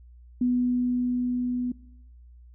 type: tone with level ramp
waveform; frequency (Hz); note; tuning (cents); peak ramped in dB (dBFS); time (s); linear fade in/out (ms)
sine; 247.3; B3; +3; -20 to -25; 0.41-1.72; 5
effects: noise-tail reverb RT60 0.9 s tail -22 dB re dry + added 60 Hz sine -47 dBFS peak until 2.54 s